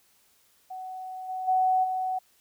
sine tone with level steps, 747 Hz, F#5, 16 cents sharp, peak -35 / -30 / -20 / -26 dBFS, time 0.7-2.19 s, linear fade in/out 10 ms, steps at 1.28 / 1.47 / 1.83 s, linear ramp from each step 20 ms, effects white hiss -64 dBFS RMS until 2.4 s

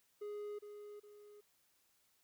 triangle tone with echo, 415.3 Hz, G#4, in tune, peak -40 dBFS, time 0.21-0.59 s, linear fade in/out 10 ms, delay 410 ms, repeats 2, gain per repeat -7 dB, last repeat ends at 1.41 s, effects white hiss -75 dBFS RMS until 2.23 s

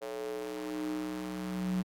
square tone with high-pass filter sweep, 61.74 Hz, B1, in tune, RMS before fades -36 dBFS, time 0.01-1.83 s, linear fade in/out 20 ms, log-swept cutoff 500 to 180 Hz, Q 5.3, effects AAC 48 kbps

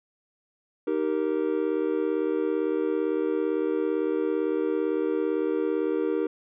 triangle chord, Eb major, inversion none, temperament just, 311.1 / 388.9 / 466.7 Hz, Eb4 / G4 / Bb4, 0 / -14 / +2 cents, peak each -26 dBFS, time 0.87-6.27 s, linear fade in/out 5 ms, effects resampled to 8000 Hz

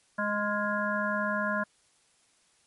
harmonic tone with a mistuned harmonic, 207.7 Hz, G#3, in tune, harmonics 1 / 3 / 5 / 7 / 8, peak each -33 / -33 / -33 / -33 / -33 dBFS, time 0.18-1.64 s, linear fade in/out 10 ms, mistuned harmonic 7, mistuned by -49 cents, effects white hiss -66 dBFS RMS until 2.66 s + MP3 48 kbps

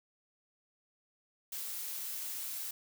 blue noise, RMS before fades -40 dBFS, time 1.52-2.71 s, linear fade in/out 5 ms, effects none

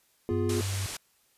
triangle chord, F diminished, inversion second, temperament equal with one note detuned, 246.9 / 350.2 / 415.3 Hz, Cb4 / F4 / Ab4, 0 / +5 / 0 cents, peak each -31 / -28 / -30 dBFS, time 0.29-0.61 s, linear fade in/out 0 ms
sine tone, 97 Hz, G2, 18 cents flat, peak -29 dBFS, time 0.31-0.86 s, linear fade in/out 0 ms
white low-pass noise, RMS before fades -38 dBFS, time 0.49-0.97 s, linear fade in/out 5 ms, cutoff 10000 Hz, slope 24 dB/octave
effects white hiss -67 dBFS RMS until 1.37 s + resampled to 32000 Hz

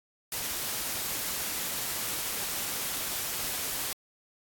white noise, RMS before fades -33 dBFS, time 0.32-3.93 s, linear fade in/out 2 ms, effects AAC 64 kbps

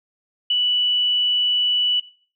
sine tone, 2960 Hz, F#7, in tune, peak -16 dBFS, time 0.5-2 s, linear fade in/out 5 ms, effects noise-tail reverb RT60 0.4 s tail -17 dB re dry

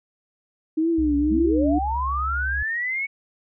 sine tone with vibrato, 310 Hz, D#4, 6 cents flat, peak -18 dBFS, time 0.77-1.79 s, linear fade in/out 10 ms, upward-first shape triangle, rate 1.9 Hz, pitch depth 150 cents each way
sine tone with pitch glide, 65.41 to 68.23 Hz, C2 to C#2, 0 to -27 cents, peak -26 dBFS, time 0.98-2.63 s, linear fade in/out 5 ms, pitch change +73 cents, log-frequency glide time 1.3-1.64 s
sine linear sweep, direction up, 181.5 to 2239 Hz, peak -23 dBFS, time 1.3-3.07 s, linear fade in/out 20 ms
effects none

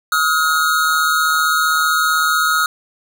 square tone pair together, 1271 / 1426.6 Hz, D#6 / F6, +36 / +36 cents, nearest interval major second, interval 200 cents, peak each -17 dBFS, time 0.12-2.66 s, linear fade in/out 2 ms, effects none

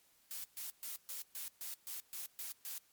blue noise bursts, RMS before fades -44 dBFS, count 10, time 0.31-2.78 s, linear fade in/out 0 ms, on 130 ms, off 130 ms, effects white hiss -70 dBFS RMS until 2.92 s + MP3 96 kbps

